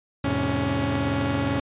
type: tone cluster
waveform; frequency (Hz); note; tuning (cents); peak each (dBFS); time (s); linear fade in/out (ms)
sawtooth; 84.7 / 107.5 / 130.9 / 279.3; E2 / A2 / C3 / C#4; +48 / -40 / +1 / +13; -27 / -25 / -26 / -21; 0.24-1.6; 5
effects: resampled to 8000 Hz